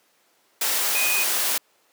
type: tone in noise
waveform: sine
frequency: 2489 Hz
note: D#7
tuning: in tune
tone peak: -23 dBFS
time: 0.95-1.24 s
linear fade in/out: 5 ms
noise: white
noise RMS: -23 dBFS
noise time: 0.61-1.58 s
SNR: -3 dB
effects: pink hiss -62 dBFS RMS until 1.92 s + high-pass 400 Hz 12 dB/octave